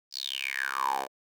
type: tone with high-pass filter sweep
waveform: 10% pulse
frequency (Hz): 67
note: C2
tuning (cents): +42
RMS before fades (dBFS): -32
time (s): 0.11-1.08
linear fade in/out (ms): 50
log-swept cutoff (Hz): 5000 to 610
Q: 9.5
effects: none